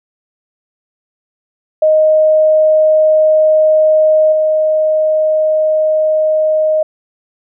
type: tone with level steps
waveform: sine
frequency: 622.3 Hz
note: D#5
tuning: in tune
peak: -6 / -9 dBFS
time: 1.82-6.83 s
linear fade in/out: 5 ms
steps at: 4.32 s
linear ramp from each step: 5 ms
effects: none